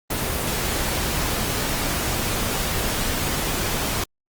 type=noise; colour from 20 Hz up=pink; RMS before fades=-24 dBFS; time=0.1-4.04 s; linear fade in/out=5 ms; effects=Opus 24 kbps